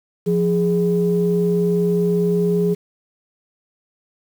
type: tone pair together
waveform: sine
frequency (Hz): 174.61 / 415.3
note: F3 / G#4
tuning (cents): 0 / 0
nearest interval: octave + minor third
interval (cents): 1500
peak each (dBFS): -17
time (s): 0.26-2.75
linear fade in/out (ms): 20
effects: tanh soft clip ceiling -7 dBFS + 7-bit